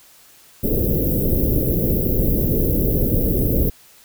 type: band-stop noise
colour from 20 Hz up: pink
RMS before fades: -18 dBFS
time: 0.63-3.7 s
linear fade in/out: 10 ms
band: 530 to 13000 Hz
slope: 48 dB/octave
effects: white hiss -49 dBFS RMS until 4.04 s